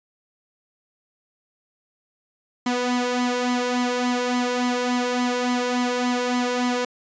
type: tone with flanger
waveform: sawtooth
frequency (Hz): 246.9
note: B3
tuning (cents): 0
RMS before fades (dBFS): -23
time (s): 2.66-6.85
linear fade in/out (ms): 5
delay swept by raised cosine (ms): 0.95 to 1.95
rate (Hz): 3.5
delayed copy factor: +0.65
effects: resampled to 16000 Hz